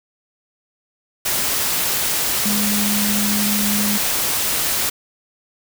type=tone in noise; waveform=sine; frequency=207.1 Hz; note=G#3; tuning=5 cents flat; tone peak=-20 dBFS; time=2.45-3.98 s; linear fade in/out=10 ms; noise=white; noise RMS=-20 dBFS; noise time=1.25-4.9 s; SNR=-3 dB; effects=none